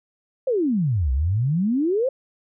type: exponential two-way sweep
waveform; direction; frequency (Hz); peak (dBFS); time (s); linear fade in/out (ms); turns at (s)
sine; down then up; 552 to 61.74 to 552; -18; 0.47-2.09; 5; 1.12
effects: none